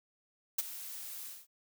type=noise with ADSR envelope; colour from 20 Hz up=blue; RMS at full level=-29 dBFS; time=0.58-1.47 s; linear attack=7 ms; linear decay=28 ms; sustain=-15 dB; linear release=210 ms; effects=none